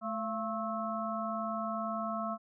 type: harmonic tone with a mistuned harmonic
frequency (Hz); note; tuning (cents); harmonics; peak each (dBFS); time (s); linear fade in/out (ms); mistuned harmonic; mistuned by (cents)
217.8; A3; -17; 1 / 3 / 5 / 6; -38 / -37 / -39 / -39; 0.01-2.38; 50; 3; +70
effects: none